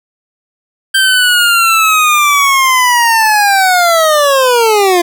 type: linear sweep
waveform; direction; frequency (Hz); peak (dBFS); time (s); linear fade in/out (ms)
25% pulse; down; 1571 to 340.9; -3; 0.94-5.02; 10
effects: none